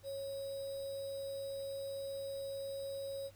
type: tone with sample-and-hold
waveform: sine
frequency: 549 Hz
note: C#5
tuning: 17 cents flat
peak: -39 dBFS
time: 0.03-3.31 s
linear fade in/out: 50 ms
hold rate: 4410 Hz
effects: added 100 Hz sine -60 dBFS peak until 3.35 s + pink hiss -65 dBFS RMS until 3.35 s